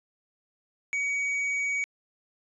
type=tone with tanh clipping; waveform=sine; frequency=2258 Hz; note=C#7; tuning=31 cents sharp; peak=-27 dBFS; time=0.93-1.84 s; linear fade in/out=0 ms; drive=6 dB; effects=resampled to 22050 Hz